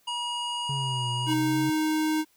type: harmonic tone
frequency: 959 Hz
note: A#5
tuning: 49 cents sharp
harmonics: 1 / 3 / 5 / 7 / 9 / 10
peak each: -32 / -31 / -45 / -47 / -45 / -50 dBFS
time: 0.07-1.34 s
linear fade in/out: 10 ms
type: exponential two-way sweep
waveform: triangle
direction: down then up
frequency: 140 to 121.2 to 138.2 Hz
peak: -27 dBFS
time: 0.69-1.7 s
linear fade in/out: 5 ms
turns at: 1.11 s
type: tone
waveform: square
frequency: 311.1 Hz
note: D#4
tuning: in tune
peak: -24 dBFS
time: 1.26-2.25 s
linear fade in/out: 50 ms
effects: white hiss -65 dBFS RMS until 2.36 s